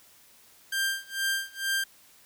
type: tone with tremolo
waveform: sawtooth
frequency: 1585 Hz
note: G6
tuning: 19 cents sharp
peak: -21 dBFS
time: 0.72-1.84 s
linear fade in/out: 5 ms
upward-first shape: sine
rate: 2.2 Hz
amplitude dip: 95%
effects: white hiss -57 dBFS RMS until 2.25 s